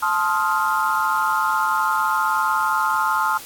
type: chord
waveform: sine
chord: F dominant seventh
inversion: first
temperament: just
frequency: 873.1 / 1047.7 / 1257.2 / 1396.9 Hz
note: A5 / C6 / Eb6 / F6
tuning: -14 / +2 / +18 / 0 cents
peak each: -23 dBFS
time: 0.02-3.38 s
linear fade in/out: 10 ms
effects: white hiss -38 dBFS RMS until 3.45 s + AAC 64 kbps